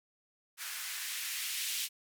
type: noise with band-pass filter sweep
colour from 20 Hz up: violet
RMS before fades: -38 dBFS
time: 0.57-1.89 s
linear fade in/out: 50 ms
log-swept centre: 1400 to 2900 Hz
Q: 1.5
effects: none